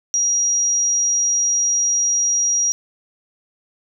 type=tone; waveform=sine; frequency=5730 Hz; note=F8; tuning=44 cents sharp; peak=-15 dBFS; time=0.14-2.72 s; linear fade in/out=0 ms; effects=none